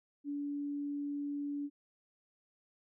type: tone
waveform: sine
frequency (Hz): 287.3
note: D4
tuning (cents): -38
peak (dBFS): -35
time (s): 0.24-1.7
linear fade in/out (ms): 50
effects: none